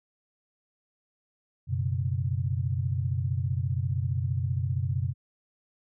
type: chord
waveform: sine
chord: F# suspended fourth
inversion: none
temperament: equal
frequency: 92.5 / 123.47 / 138.59 Hz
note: F#2 / B2 / C#3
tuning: 0 / 0 / 0 cents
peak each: -29 / -29 / -32 dBFS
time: 1.67-5.14 s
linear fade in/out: 50 ms
effects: none